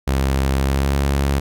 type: tone with pitch glide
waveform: sawtooth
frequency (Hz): 67.3 to 69.35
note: C2 to C#2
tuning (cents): +49 to +1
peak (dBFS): -12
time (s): 0.07-1.4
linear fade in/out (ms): 10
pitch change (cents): +52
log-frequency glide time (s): 0.6-0.95
effects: none